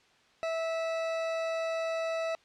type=tone; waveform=40% pulse; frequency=654 Hz; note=E5; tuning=14 cents flat; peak=-29 dBFS; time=0.43-2.35 s; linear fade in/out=0 ms; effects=white hiss -63 dBFS RMS until 2.44 s + low-pass 4000 Hz 12 dB/octave